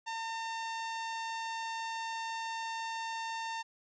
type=tone; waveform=sawtooth; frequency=906 Hz; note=A#5; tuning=50 cents flat; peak=-32 dBFS; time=0.06-3.63 s; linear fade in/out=20 ms; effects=resampled to 16000 Hz + 12-bit